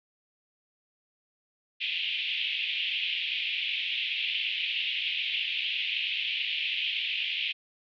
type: band-pass noise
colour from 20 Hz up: white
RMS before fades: -31 dBFS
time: 1.8-7.53 s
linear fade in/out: 20 ms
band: 2400 to 3300 Hz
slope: 48 dB/octave
effects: none